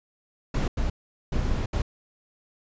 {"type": "noise bursts at uneven times", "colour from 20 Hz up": "brown", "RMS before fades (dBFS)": -25, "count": 4, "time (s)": [[0.54, 0.68], [0.77, 0.9], [1.32, 1.66], [1.73, 1.82]], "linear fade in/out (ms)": 5, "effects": ["resampled to 16000 Hz"]}